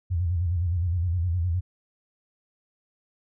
sine tone with vibrato, 87 Hz, F2, 6 cents flat, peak -22 dBFS, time 0.1-1.61 s, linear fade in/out 20 ms, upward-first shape square, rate 9.7 Hz, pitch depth 87 cents each way, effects none

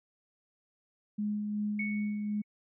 sine tone with tremolo, 209 Hz, G#3, 11 cents sharp, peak -29 dBFS, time 1.18-2.42 s, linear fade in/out 10 ms, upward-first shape sine, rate 2.7 Hz, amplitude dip 30%
sine tone with exponential decay, 2217 Hz, C#7, in tune, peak -31 dBFS, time 1.79-2.44 s, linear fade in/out 5 ms, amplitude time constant 140 ms
effects none

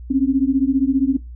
sine beating tone pair, 261.6 / 276.6 Hz, C4 / C#4, 0 / -4 cents, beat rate 15 Hz, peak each -17 dBFS, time 0.1-1.17 s, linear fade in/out 10 ms, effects noise-tail reverb RT60 0.2 s tail -17 dB re dry + added 60 Hz sine -32 dBFS peak until 1.35 s

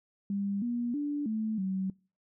sine tone with pitch steps, 199.7 / 239.5 / 291.1 / 218.4 / 190 Hz, G3 / A#3 / D4 / A3 / F#3, +32 / +47 / -15 / -13 / +46 cents, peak -29 dBFS, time 0.3-1.9 s, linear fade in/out 2 ms, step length 320 ms, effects noise-tail reverb RT60 0.4 s tail -25 dB re dry

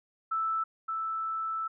sine tone pair in turn, 1318.5 / 1318.5 Hz, E6 / E6, 0 / 0 cents, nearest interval unison, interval 0 cents, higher neither, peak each -27 / -30 dBFS, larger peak first, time 0.31-0.64 / 0.88-1.68 s, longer second, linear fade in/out 10 ms, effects none

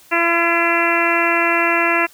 harmonic tone, 338.9 Hz, E4, 48 cents sharp, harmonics 1 / 2 / 3 / 4 / 5 / 6 / 7 / 8, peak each -22 / -22 / -22 / -22 / -22 / -22 / -22 / -22 dBFS, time 0.11-2.07 s, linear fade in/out 20 ms, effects white hiss -48 dBFS RMS until 2.13 s

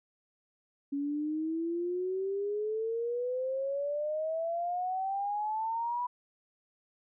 sine exponential sweep, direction up, 278.8 to 987.8 Hz, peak -30 dBFS, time 0.92-6.07 s, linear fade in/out 10 ms, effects none

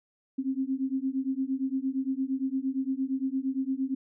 sine beating tone pair, 261.6 / 270.3 Hz, C4 / C#4, 0 / -44 cents, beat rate 8.7 Hz, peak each -30 dBFS, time 0.38-3.95 s, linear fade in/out 10 ms, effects none

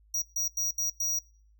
square tone bursts at uneven times, 5760 Hz, F#8, 47 cents flat, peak -27 dBFS, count 5, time 0.14-0.22 / 0.36-0.48 / 0.57-0.71 / 0.78-0.9 / 1-1.19 s, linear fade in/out 5 ms, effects noise-tail reverb RT60 0.5 s tail -25 dB re dry + added 52 Hz sine -58 dBFS peak until 1.59 s

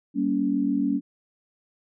sine chord, G diminished, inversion none, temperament just, 196 / 235.2 / 282.2 Hz, G3 / Bb3 / Db4, 0 / +16 / +31 cents, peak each -28 / -27 / -23 dBFS, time 0.14-1.01 s, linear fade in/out 50 ms, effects none

